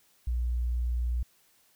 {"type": "tone", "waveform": "sine", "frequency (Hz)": 60.1, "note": "B1", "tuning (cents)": -46, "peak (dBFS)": -26, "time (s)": [0.27, 1.23], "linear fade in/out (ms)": 5, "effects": ["white hiss -65 dBFS RMS until 1.75 s"]}